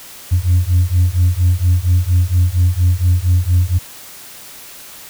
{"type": "beating tone pair", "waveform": "sine", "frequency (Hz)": [87, 91.3], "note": ["F2", "F#2"], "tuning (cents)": [-6, -23], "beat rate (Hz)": 4.3, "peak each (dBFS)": -12, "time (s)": [0.31, 3.79], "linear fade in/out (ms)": 20, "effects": ["tanh soft clip ceiling -6 dBFS", "white hiss -36 dBFS RMS until 5.09 s"]}